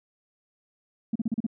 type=tone bursts; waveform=sine; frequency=224.8 Hz; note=A3; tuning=37 cents sharp; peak=-22 dBFS; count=6; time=1.13-1.466 s; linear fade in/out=5 ms; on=26 ms; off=36 ms; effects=tanh soft clip ceiling -18 dBFS